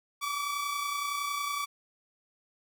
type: tone pair together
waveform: sawtooth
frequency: 1143.9 / 1174.7 Hz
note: D6 / D6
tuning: -46 / 0 cents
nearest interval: unison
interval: 46 cents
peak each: -28 / -34 dBFS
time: 0.21-1.66 s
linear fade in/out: 20 ms
effects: none